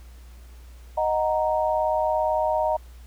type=chord; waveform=sine; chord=D# minor; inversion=none; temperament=equal; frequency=622.3 / 740 / 932.3 Hz; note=D#5 / F#5 / A#5; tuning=0 / 0 / 0 cents; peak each=-23 / -27 / -25 dBFS; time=0.97-2.77 s; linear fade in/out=10 ms; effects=added 60 Hz sine -42 dBFS peak until 3.06 s + pink hiss -56 dBFS RMS until 3.06 s